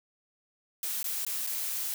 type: noise with dropouts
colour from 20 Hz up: blue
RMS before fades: -33 dBFS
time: 0.83-1.94 s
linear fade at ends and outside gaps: 1 ms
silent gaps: 1.03-1.042 / 1.249-1.265 / 1.466-1.471 s
effects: none